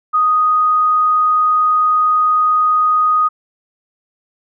sine tone, 1244.5 Hz, D#6, in tune, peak -10 dBFS, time 0.13-3.29 s, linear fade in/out 20 ms, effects none

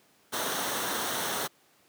pink noise with comb filter, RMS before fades -31 dBFS, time 0.32-1.48 s, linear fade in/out 20 ms, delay 0.41 ms, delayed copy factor -0.5, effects pink hiss -63 dBFS RMS until 1.88 s + high-pass 200 Hz 12 dB/octave

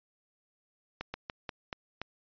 slowing click train, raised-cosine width 0.3 ms, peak -20 dBFS, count 6, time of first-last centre 1.01-2.016 s, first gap 130 ms, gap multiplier 1.22, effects resampled to 11025 Hz

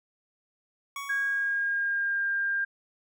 25% pulse tone with exponential decay, 1119 Hz, C#6, 16 cents sharp, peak -29 dBFS, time 0.96-1.93 s, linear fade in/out 2 ms, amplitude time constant 210 ms
sine tone with pitch glide, 1638 to 1599.7 Hz, G#6 to G6, -24 to +35 cents, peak -25 dBFS, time 1.09-2.65 s, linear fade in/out 10 ms, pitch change -41 cents, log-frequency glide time 1.22-2.28 s
effects none

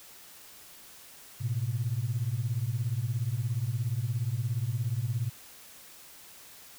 sine beating tone pair, 109.3 / 126.3 Hz, A2 / B2, -11 / +39 cents, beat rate 17 Hz, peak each -30 dBFS, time 1.4-5.3 s, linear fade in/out 20 ms, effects tanh soft clip ceiling -20 dBFS + white hiss -51 dBFS RMS until 6.78 s

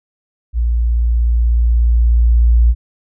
sine tone with level ramp, 58.27 Hz, A#1, in tune, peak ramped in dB -12 to -6 dBFS, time 0.53-2.75 s, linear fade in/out 50 ms, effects none

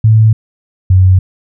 sine tone pair in turn, 110 / 93.1 Hz, A2 / F#2, 0 / +11 cents, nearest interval minor third, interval 289 cents, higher first, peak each -3 dBFS, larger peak neither, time 0.04-0.33 / 0.9-1.19 s, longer neither, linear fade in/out 5 ms, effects none

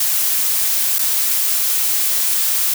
blue noise with dropouts, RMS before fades -17 dBFS, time 0-2.74 s, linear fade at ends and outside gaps 5 ms, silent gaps 0.986-0.99 s, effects none

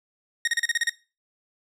sawtooth tone bursts, 1864.7 Hz, A#6, in tune, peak -17 dBFS, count 8, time 0.45-0.895 s, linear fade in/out 2 ms, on 25 ms, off 35 ms, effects noise-tail reverb RT60 0.3 s tail -18 dB re dry + low-pass 10000 Hz 12 dB/octave

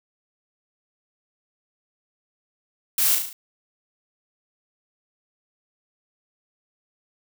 blue noise with echo, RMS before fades -21 dBFS, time 2.98-3.15 s, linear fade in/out 2 ms, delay 36 ms, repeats 5, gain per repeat -4 dB, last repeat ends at 3.33 s, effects none

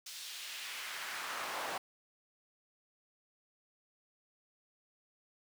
brown noise with high-pass filter sweep, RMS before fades -42 dBFS, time 0.06-1.78 s, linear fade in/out 5 ms, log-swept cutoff 4500 to 750 Hz, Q 1.2, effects none

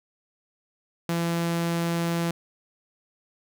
sawtooth tone, 169 Hz, E3, 43 cents sharp, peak -20 dBFS, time 1.09-2.31 s, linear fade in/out 2 ms, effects none

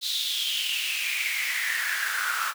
pink noise with high-pass filter sweep, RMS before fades -28 dBFS, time 0.01-2.54 s, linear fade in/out 50 ms, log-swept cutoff 3900 to 1300 Hz, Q 6.8, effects none

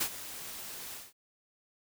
white noise with ADSR envelope, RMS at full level -29 dBFS, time 0-1.13 s, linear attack 12 ms, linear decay 76 ms, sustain -14 dB, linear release 190 ms, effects none

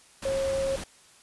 sine tone in noise, 541 Hz, C#5, 42 cents flat, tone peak -25 dBFS, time 0.25-0.76 s, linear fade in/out 5 ms, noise pink, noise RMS -37 dBFS, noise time 0.22-0.84 s, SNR +9 dB, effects white hiss -56 dBFS RMS until 1.22 s + resampled to 24000 Hz

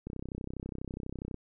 click train, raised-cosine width 3 ms, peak -25 dBFS, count 42, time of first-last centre 0.07-1.343 s, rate 32.2 Hz, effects none

